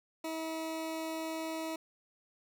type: tone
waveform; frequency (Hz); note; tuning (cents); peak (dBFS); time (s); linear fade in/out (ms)
20% pulse; 321.5; E4; -43; -31; 0.24-1.76; 5
effects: none